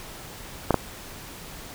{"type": "clicks", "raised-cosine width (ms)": 1, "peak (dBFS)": -4, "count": 2, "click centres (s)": [0.707, 0.743], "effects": ["pink hiss -41 dBFS RMS until 1.74 s"]}